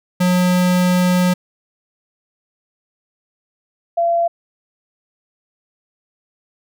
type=tone pair in turn; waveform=square / sine; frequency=180.5 / 681.5 Hz; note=F#3 / F5; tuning=-43 / -43 cents; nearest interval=octave + major seventh; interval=2300 cents; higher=second; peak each=-13 dBFS; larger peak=neither; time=0.2-1.34 / 3.97-4.28 s; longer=first; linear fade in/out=10 ms; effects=none